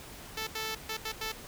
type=tone bursts at uneven times; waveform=5% pulse; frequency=440 Hz; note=A4; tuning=in tune; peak=-22 dBFS; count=5; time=0.37-0.47 / 0.55-0.75 / 0.89-0.97 / 1.05-1.12 / 1.21-1.32 s; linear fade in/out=5 ms; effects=pink hiss -47 dBFS RMS until 1.47 s